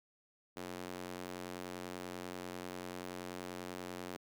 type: tone with high-pass filter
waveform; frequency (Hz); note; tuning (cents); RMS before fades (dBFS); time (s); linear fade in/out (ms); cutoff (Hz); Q
square; 45.14; F#1; -42; -45; 0.56-4.17; 10; 290; 0.96
effects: none